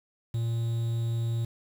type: tone with quantisation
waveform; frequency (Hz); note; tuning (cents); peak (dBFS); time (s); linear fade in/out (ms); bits
triangle; 115.6; A#2; -14; -24; 0.34-1.45; 5; 8
effects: none